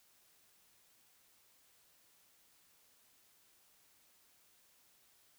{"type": "silence", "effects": ["white hiss -69 dBFS RMS until 5.38 s"]}